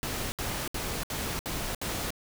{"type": "noise bursts", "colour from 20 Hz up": "pink", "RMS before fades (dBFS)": -33, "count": 6, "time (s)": [0.03, 2.105], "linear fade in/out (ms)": 0, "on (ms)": 290, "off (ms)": 67, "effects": []}